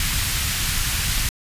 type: band-stop noise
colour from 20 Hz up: pink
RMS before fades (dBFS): -22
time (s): 0-1.29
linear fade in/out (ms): 2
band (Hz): 120 to 1800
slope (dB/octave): 12
effects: resampled to 32000 Hz